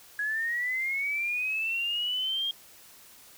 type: linear sweep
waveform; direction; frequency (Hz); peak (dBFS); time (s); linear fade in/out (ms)
sine; up; 1661.2 to 3240; -27; 0.19-2.51; 2
effects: white hiss -53 dBFS RMS until 3.37 s